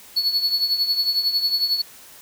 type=tone with tremolo; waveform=triangle; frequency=4407 Hz; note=C#8; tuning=11 cents flat; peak=-14 dBFS; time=0.16-1.82 s; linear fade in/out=10 ms; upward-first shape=triangle; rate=11 Hz; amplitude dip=75%; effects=white hiss -45 dBFS RMS until 2.21 s